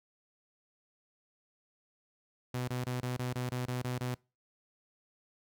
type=tone bursts; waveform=sawtooth; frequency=125.1 Hz; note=B2; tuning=23 cents sharp; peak=-29 dBFS; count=10; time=2.54-4.147 s; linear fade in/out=5 ms; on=140 ms; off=23 ms; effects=noise-tail reverb RT60 0.3 s tail -25 dB re dry